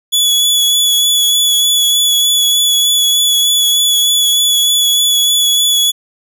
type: tone with vibrato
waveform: sawtooth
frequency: 3407 Hz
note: G#7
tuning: 44 cents sharp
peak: -6 dBFS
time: 0.12-5.92 s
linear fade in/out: 20 ms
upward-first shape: sine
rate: 3.3 Hz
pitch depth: 17 cents each way
effects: none